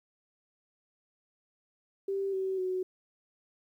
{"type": "tone with pitch steps", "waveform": "sine", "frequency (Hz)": [391.6, 380.9, 370.5], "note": ["G4", "G4", "F#4"], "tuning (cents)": [-2, -50, 2], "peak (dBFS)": -29, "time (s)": [2.08, 2.83], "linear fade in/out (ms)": 5, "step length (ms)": 250, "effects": ["11-bit"]}